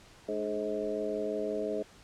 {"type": "harmonic tone with a mistuned harmonic", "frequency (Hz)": 105.7, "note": "G#2", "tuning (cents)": 31, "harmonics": [2, 3, 4, 5, 6], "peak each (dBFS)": [-41, -39, -34, -38, -36], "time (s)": [0.28, 1.83], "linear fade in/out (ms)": 10, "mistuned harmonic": 3, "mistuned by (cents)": -64, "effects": ["pink hiss -56 dBFS RMS until 2.03 s", "low-pass 8000 Hz 12 dB/octave"]}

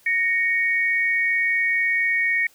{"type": "tone pair together", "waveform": "sine", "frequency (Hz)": [1864.7, 2229], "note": ["A#6", "C#7"], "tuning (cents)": [0, 9], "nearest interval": "minor third", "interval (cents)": 309, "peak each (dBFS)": -21, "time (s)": [0.06, 2.47], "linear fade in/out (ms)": 5, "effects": ["white hiss -56 dBFS RMS until 2.54 s"]}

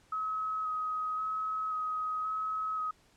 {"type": "tone with vibrato", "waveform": "sine", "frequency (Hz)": 1271, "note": "D#6", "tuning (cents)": 36, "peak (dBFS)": -31, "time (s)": [0.12, 2.91], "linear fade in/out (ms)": 5, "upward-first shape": "square", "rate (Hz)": 0.94, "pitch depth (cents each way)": 13, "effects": ["pink hiss -65 dBFS RMS until 3.16 s", "low-pass 9000 Hz 12 dB/octave"]}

